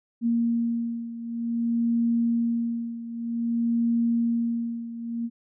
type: beating tone pair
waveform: sine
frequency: 233.1 / 233.63 Hz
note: A#3 / A#3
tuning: 0 / +4 cents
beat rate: 0.53 Hz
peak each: -24 / -28 dBFS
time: 0.21-5.3 s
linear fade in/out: 50 ms
effects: none